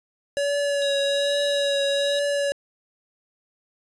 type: tone with vibrato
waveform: square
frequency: 566 Hz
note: C#5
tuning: 36 cents sharp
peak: -22 dBFS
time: 0.37-2.52 s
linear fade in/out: 0 ms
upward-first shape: triangle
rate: 1.2 Hz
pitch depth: 24 cents each way
type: tone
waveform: sine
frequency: 3828 Hz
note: A#7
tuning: 45 cents sharp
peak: -27 dBFS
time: 0.82-2.19 s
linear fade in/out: 0 ms
effects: resampled to 24000 Hz + 9-bit